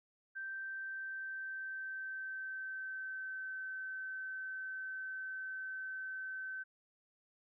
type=tone with pitch glide; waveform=sine; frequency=1563 to 1535.3 Hz; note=G6 to G6; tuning=-6 to -36 cents; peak=-40 dBFS; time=0.35-6.64 s; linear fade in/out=20 ms; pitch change=-30 cents; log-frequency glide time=0.54-3.56 s; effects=none